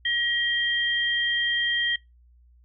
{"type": "tone pair together", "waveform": "sine", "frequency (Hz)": [1903, 3185], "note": ["A#6", "G7"], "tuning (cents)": [35, 27], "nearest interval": "major sixth", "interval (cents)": 892, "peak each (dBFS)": -25, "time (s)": [0.05, 1.96], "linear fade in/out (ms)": 5, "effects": ["noise-tail reverb RT60 0.2 s tail -23 dB re dry", "added 60 Hz sine -53 dBFS peak until 2.64 s"]}